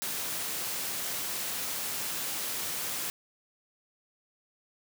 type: high-pass noise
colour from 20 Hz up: white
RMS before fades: -34 dBFS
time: 0.02-3.1 s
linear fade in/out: 0 ms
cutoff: 100 Hz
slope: 12 dB/octave
effects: none